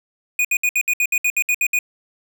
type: tone bursts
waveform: square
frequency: 2466 Hz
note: D#7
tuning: 16 cents flat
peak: -16 dBFS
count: 12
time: 0.39-1.789 s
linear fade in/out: 2 ms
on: 57 ms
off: 65 ms
effects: none